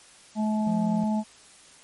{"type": "harmonic tone", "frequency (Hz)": 215, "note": "A3", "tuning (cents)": -40, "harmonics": [1, 3, 4], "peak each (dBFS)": [-23, -35, -33], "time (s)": [0.35, 1.24], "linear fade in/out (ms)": 50}
{"type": "tone", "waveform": "triangle", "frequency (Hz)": 174.61, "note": "F3", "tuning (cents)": 0, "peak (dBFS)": -26, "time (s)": [0.67, 1.04], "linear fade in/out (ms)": 2}
{"effects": ["white hiss -52 dBFS RMS until 1.83 s", "MP3 48 kbps"]}